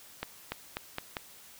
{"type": "accelerating click train", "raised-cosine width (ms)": 0.3, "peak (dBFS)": -17, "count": 5, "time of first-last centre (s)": [0.23, 1.168], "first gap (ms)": 290, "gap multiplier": 0.86, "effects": ["white hiss -53 dBFS RMS until 1.59 s"]}